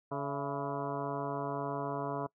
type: harmonic tone with a mistuned harmonic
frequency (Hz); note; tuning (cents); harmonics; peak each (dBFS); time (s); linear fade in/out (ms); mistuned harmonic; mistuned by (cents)
141.8; C#3; +40; 1 / 2 / 3 / 4 / 5 / 6 / 7 / 8 / 9 / 10; -41 / -41 / -40 / -44 / -40 / -49 / -41 / -46 / -48 / -54; 0.11-2.27; 10; 5; -73
effects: noise-tail reverb RT60 0.1 s tail -23 dB re dry